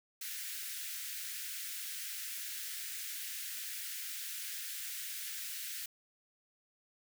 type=high-pass noise; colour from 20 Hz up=white; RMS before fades=-42 dBFS; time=0.21-5.86 s; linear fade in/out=5 ms; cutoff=1500 Hz; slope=48 dB/octave; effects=none